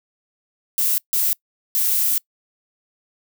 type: noise bursts at uneven times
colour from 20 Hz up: violet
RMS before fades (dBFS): -19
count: 3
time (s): 0.78-0.98 / 1.13-1.33 / 1.75-2.18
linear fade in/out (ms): 0
effects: noise-tail reverb RT60 0.1 s tail -24 dB re dry